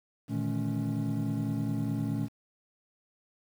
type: tone cluster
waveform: triangle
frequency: 115.7 / 150.4 / 160.2 / 214 / 278.1 Hz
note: A#2 / D3 / E3 / A3 / C#4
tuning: -13 / +42 / -49 / -48 / +6 cents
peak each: -31 / -36 / -35 / -32 / -32 dBFS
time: 0.28-2.29 s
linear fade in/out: 50 ms
effects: tanh soft clip ceiling -17 dBFS + 9-bit